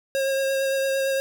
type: tone with vibrato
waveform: square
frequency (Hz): 540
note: C#5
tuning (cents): -45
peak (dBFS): -22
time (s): 0.15-1.2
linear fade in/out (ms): 0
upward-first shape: sine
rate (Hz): 8.8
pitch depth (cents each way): 13
effects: none